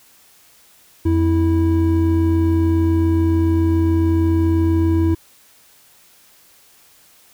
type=tone pair together; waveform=triangle; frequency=86.6 / 327 Hz; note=F2 / E4; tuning=-14 / -14 cents; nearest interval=octave + major seventh; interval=2300 cents; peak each=-14 dBFS; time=1.05-5.15 s; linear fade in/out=10 ms; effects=white hiss -51 dBFS RMS until 7.33 s